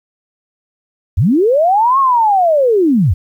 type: linear two-way sweep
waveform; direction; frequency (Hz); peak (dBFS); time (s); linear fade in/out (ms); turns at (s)
sine; up then down; 67.7 to 1108.7 to 67.7; -8; 1.17-3.14; 10; 1.99
effects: 8-bit